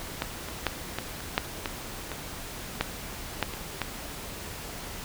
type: clicks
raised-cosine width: 0.3 ms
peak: -11 / -24 / -8 / -13 / -24 / -6 / -13 / -18 / -8 / -8 / -19 / -11 dBFS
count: 12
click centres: 0.221 / 0.486 / 0.667 / 0.986 / 1.205 / 1.379 / 1.658 / 2.117 / 2.81 / 3.427 / 3.537 / 3.817 s
effects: pink hiss -39 dBFS RMS until 5.04 s